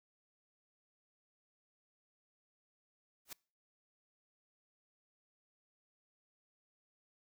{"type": "noise with exponential growth", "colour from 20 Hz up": "white", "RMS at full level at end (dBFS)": -40, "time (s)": [3.25, 3.33], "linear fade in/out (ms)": 5, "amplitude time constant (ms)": 16, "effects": ["noise-tail reverb RT60 0.4 s tail -25 dB re dry"]}